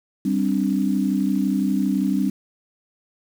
sine chord, G suspended fourth, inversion none, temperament equal, 196 / 261.6 / 293.7 Hz, G3 / C4 / D4, 0 / 0 / 0 cents, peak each -21 / -23 / -24 dBFS, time 0.25-2.3 s, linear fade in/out 5 ms, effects 7-bit

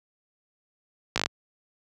slowing click train, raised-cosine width 0.2 ms, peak -6 dBFS, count 6, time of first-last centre 1.16-1.26 s, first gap 17 ms, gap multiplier 1.08, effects high-pass 80 Hz 12 dB/octave

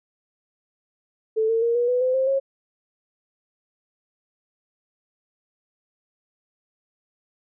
sine tone with pitch steps, 440 / 453.4 / 467.2 / 481.5 / 496.2 / 511.3 / 526.9 / 543 Hz, A4 / A#4 / A#4 / B4 / B4 / C5 / C5 / C#5, 0 / -48 / +4 / -44 / +8 / -40 / +12 / -36 cents, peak -18 dBFS, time 1.36-2.4 s, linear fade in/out 20 ms, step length 130 ms, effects none

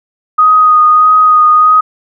sine tone with vibrato, 1244.5 Hz, D#6, in tune, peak -3 dBFS, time 0.38-1.81 s, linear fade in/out 10 ms, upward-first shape sine, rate 1.6 Hz, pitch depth 16 cents each way, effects none

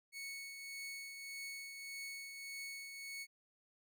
sawtooth tone with tremolo, 2213 Hz, C#7, 3 cents flat, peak -40 dBFS, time 0.12-3.27 s, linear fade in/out 50 ms, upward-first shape triangle, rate 1.7 Hz, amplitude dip 45%, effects none

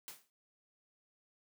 white noise with exponential decay, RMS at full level -44 dBFS, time 0.08-0.3 s, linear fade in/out 0 ms, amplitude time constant 46 ms, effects high-pass 150 Hz 12 dB/octave

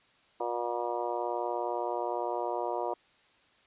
harmonic tone, 119.7 Hz, A#2, 46 cents sharp, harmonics 3 / 4 / 5 / 6 / 7 / 8 / 9 / 10, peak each -37 / -37 / -37 / -36 / -46 / -36 / -49 / -47 dBFS, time 0.4-2.94 s, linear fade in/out 5 ms, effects white hiss -64 dBFS RMS until 3.66 s + resampled to 8000 Hz

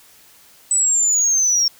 sine linear sweep, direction down, 8010 to 5480 Hz, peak -12 dBFS, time 0.71-1.68 s, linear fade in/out 2 ms, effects tanh soft clip ceiling -11 dBFS + white hiss -49 dBFS RMS until 1.79 s

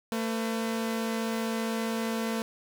sawtooth tone pair together, 224.8 / 504.7 Hz, A3 / B4, +37 / +38 cents, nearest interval octave + major second, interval 1401 cents, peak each -25 / -33 dBFS, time 0.12-2.42 s, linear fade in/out 0 ms, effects none

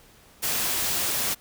white noise, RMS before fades -26 dBFS, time 0.42-1.35 s, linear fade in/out 20 ms, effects pink hiss -54 dBFS RMS until 1.4 s

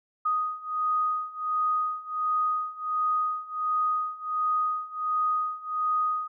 sine beating tone pair, 1244.5 / 1245.9 Hz, D#6 / D#6, 0 / +2 cents, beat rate 1.4 Hz, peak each -29 / -27 dBFS, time 0.25-6.28 s, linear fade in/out 10 ms, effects none

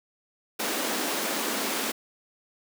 pink high-pass noise, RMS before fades -29 dBFS, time 0.59-1.92 s, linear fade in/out 10 ms, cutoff 210 Hz, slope 48 dB/octave, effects none

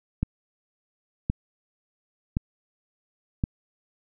click train, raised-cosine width 5 ms, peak -11 dBFS, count 4, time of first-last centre 0.23-3.439 s, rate 0.935 Hz, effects none

